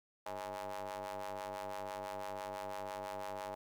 sawtooth ring-modulated tone, 98 Hz, G2, in tune, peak -34 dBFS, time 0.26-3.55 s, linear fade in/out 5 ms, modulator 732 Hz, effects 12-bit

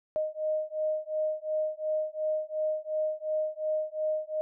sine beating tone pair, 618 / 620.8 Hz, D#5 / D#5, -12 / -4 cents, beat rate 2.8 Hz, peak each -31 dBFS, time 0.16-4.41 s, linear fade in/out 0 ms, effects none

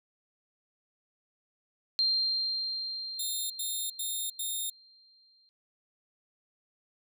sine tone with exponential decay, 4178 Hz, C8, 3 cents flat, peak -23 dBFS, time 1.99-5.49 s, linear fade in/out 0 ms, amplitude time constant 760 ms
10% pulse tone bursts, 3670 Hz, A#7, 28 cents flat, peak -24 dBFS, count 4, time 3.19-4.7 s, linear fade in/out 5 ms, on 310 ms, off 90 ms
effects none

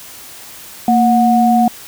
sine tone pair together, 230 / 730.6 Hz, A#3 / F#5, -23 / -22 cents, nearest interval octave + minor sixth, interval 2001 cents, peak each -11 dBFS, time 0.88-1.68 s, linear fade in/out 2 ms, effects white hiss -35 dBFS RMS until 1.87 s

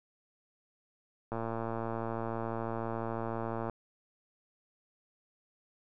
click train, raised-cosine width 1 ms, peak -22 dBFS, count 272, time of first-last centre 1.32-3.697 s, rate 114 Hz, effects none

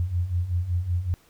sine beating tone pair, 84.7 / 90 Hz, E2 / F#2, +48 / -47 cents, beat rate 5.3 Hz, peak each -29 / -24 dBFS, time 0-1.14 s, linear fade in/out 0 ms, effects pink hiss -59 dBFS RMS until 1.29 s

